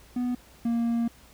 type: tone pair in turn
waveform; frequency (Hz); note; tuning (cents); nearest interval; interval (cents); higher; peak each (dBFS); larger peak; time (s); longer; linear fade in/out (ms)
triangle; 246.6 / 233.4; B3 / A#3; -2 / +2; minor second; 96; first; -23 / -21; second; 0.16-0.35 / 0.65-1.08; second; 5
effects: added 60 Hz sine -56 dBFS peak until 1.33 s + pink hiss -55 dBFS RMS until 1.33 s